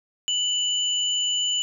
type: tone pair together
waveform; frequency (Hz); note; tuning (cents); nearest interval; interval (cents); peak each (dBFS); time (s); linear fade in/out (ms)
sine; 2971 / 7066; F#7 / A8; +6 / +6; octave + minor third; 1500; -22 / -29; 0.28-1.62; 0
effects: none

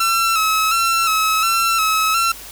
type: tone with vibrato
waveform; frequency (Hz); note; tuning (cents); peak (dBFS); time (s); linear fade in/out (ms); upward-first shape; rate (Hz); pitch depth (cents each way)
sawtooth; 1318.5; E6; 0; -11; 0-2.32; 5; square; 1.4; 40
effects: added 50 Hz sine -45 dBFS peak until 2.51 s + white hiss -36 dBFS RMS until 2.51 s

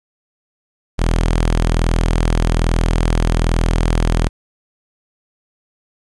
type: tone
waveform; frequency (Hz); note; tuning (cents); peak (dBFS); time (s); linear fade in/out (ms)
sawtooth; 41.2; E1; 0; -9; 0.98-4.29; 20
effects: resampled to 24000 Hz + 8-bit

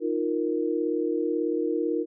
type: chord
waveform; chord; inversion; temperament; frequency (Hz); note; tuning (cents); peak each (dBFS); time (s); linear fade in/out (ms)
sine; Eb suspended second; none; equal; 311.1 / 349.2 / 466.2; Eb4 / F4 / Bb4; 0 / 0 / 0; -28; 0-2.06; 50
effects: none

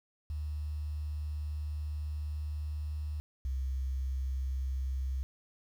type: tone pair in turn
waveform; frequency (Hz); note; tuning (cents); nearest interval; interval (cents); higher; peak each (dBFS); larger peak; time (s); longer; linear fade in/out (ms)
sine; 75.3 / 65.97; D2 / C2; +44 / +15; major second; 229; first; -33 / -30; second; 0.3-3.2 / 3.45-5.23; first; 0
effects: tanh soft clip ceiling -27 dBFS + 10-bit

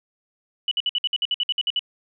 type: tone bursts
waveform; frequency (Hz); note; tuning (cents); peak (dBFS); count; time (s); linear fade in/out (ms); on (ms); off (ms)
sine; 2960; F#7; 0; -19; 13; 0.68-1.793; 2; 33; 57
effects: none

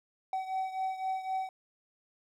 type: beating tone pair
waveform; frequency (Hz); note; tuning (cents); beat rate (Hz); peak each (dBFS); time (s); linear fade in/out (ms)
triangle; 758 / 761.9; F#5 / G5; +42 / -49; 3.9; -31 / -36; 0.33-1.49; 2
effects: none

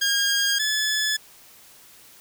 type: tone pair in turn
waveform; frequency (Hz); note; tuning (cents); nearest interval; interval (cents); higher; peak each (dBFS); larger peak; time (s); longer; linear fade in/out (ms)
15% pulse; 1621 / 1720.9; G#6 / A6; -42 / -39; minor second; 103; second; -13 / -15; first; 0.01-0.59 / 0.59-1.17; neither; 10
effects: white hiss -50 dBFS RMS until 2.2 s

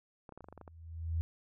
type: clicks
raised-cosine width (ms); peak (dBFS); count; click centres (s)
1; -35; 10; 0.292 / 0.323 / 0.376 / 0.407 / 0.443 / 0.486 / 0.526 / 0.577 / 0.613 / 0.678
type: tone with exponential growth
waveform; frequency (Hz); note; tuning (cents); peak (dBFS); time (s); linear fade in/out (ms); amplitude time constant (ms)
sine; 82.1; E2; -6; -28; 0.42-1.21; 0; 170
effects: none

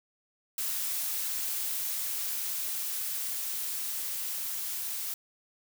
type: noise with level ramp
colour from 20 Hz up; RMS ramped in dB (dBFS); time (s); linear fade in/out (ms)
blue; -32 to -35; 0.58-5.14; 2
effects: none

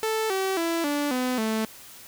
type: tone with pitch steps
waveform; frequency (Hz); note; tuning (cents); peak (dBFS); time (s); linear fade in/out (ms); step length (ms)
sawtooth; 440 / 383 / 333.5 / 290.3 / 252.7 / 220; A4 / G4 / E4 / D4 / B3 / A3; 0 / -40 / +20 / -20 / +40 / 0; -20; 0.03-1.65; 0; 270
effects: white hiss -46 dBFS RMS until 2.07 s

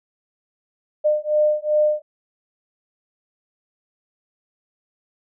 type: beating tone pair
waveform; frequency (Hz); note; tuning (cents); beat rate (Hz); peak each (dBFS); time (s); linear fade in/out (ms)
sine; 603 / 605.6; D5 / D#5; +46 / -47; 2.6; -19; 1.04-2.02; 20
effects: none

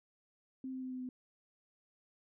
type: tone with pitch steps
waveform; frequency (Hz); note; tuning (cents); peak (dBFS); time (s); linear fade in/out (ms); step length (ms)
sine; 261.6 / 259.5 / 257.4 / 255.3 / 253.3; C4 / C4 / C4 / C4 / B3; 0 / -14 / -28 / -42 / +44; -39; 0.64-1.09; 2; 90
effects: none

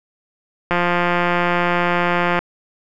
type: click train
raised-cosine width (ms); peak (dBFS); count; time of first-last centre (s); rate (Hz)
0.5; -3; 295; 0.71-2.39; 175
effects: none

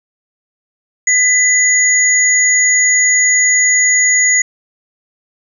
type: tone pair together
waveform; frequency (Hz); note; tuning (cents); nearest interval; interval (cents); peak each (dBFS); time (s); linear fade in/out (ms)
sine; 2000 / 6790; B6 / G#8; +21 / +37; octave + major sixth; 2116; -11; 1.07-4.42; 5
effects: none

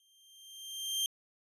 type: tone with exponential growth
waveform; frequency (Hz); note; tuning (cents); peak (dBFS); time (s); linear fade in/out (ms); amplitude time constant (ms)
sawtooth; 3167; G7; +17; -25; 0-1.06; 1; 230
effects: resampled to 32000 Hz

